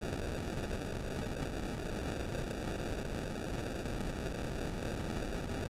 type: noise with sample-and-hold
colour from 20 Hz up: pink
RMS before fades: -38 dBFS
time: 0.01-5.68 s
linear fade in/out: 20 ms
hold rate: 1050 Hz
effects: low-pass 10000 Hz 12 dB/octave + AAC 64 kbps